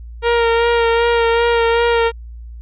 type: tone with vibrato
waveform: sawtooth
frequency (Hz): 466.2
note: A#4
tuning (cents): 0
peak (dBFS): -8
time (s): 0.22-2.12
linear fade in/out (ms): 50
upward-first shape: sine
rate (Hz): 2.6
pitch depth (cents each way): 22
effects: added 58 Hz sine -30 dBFS peak until 2.61 s + resampled to 8000 Hz